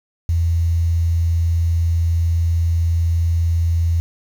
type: tone with quantisation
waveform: sine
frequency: 83.8 Hz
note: E2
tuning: 29 cents sharp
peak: -14 dBFS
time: 0.29-4 s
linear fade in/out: 0 ms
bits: 7
effects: none